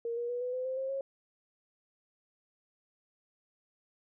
sine tone with pitch steps, 466.2 / 476.5 / 487.1 / 497.9 / 509 / 520.3 / 531.8 / 543.6 Hz, A#4 / A#4 / B4 / B4 / C5 / C5 / C5 / C#5, 0 / +38 / -24 / +14 / -48 / -10 / +28 / -34 cents, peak -32 dBFS, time 0.05-1.01 s, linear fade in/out 2 ms, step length 120 ms, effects none

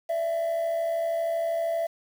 triangle tone pair together, 594.2 / 667 Hz, D5 / E5, +20 / +20 cents, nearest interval major second, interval 200 cents, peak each -32 / -22 dBFS, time 0.09-1.87 s, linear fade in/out 10 ms, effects tanh soft clip ceiling -19 dBFS + 8-bit

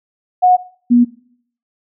sine tone pair in turn, 729 / 241.4 Hz, F#5 / B3, -26 / -39 cents, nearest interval octave + perfect fifth, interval 1913 cents, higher first, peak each -6 dBFS, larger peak neither, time 0.42-0.57 / 0.9-1.05 s, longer neither, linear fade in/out 20 ms, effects noise-tail reverb RT60 0.6 s tail -19 dB re dry

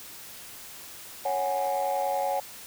sine chord, C# suspended fourth, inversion none, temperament equal, 554.4 / 740 / 830.6 Hz, C#5 / F#5 / G#5, 0 / 0 / 0 cents, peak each -28 dBFS, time 1.25-2.4 s, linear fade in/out 5 ms, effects tanh soft clip ceiling -20 dBFS + white hiss -44 dBFS RMS until 2.66 s

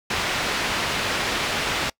white low-pass noise, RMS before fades -25 dBFS, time 0.1-1.9 s, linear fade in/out 5 ms, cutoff 3200 Hz, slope 12 dB/octave, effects noise-tail reverb RT60 0.1 s tail -24 dB re dry

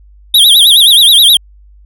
square tone with vibrato, 3520 Hz, A7, in tune, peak -3 dBFS, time 0.34-1.37 s, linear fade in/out 5 ms, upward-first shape sine, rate 9.5 Hz, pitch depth 190 cents each way, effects added 50 Hz sine -37 dBFS peak until 1.85 s

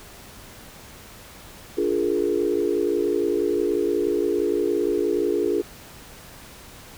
sine chord, Bb dominant seventh, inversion first, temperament equal with one note detuned, 291.8 / 349.2 / 415.3 / 466.2 Hz, D4 / F4 / Ab4 / Bb4, -11 / 0 / 0 / 0 cents, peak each -28 / -24 / -23 / -28 dBFS, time 1.77-5.62 s, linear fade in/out 10 ms, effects pink hiss -44 dBFS RMS until 6.97 s

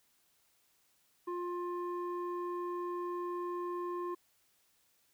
square tone with low-pass filter, 352.4 Hz, F4, 16 cents sharp, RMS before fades -38 dBFS, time 1.27-4.15 s, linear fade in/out 10 ms, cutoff 980 Hz, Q 2.6, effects white hiss -72 dBFS RMS until 5.13 s

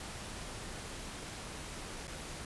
pink noise with dropouts, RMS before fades -44 dBFS, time 0-2.45 s, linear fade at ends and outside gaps 2 ms, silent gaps 2.072-2.078 s, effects resampled to 24000 Hz

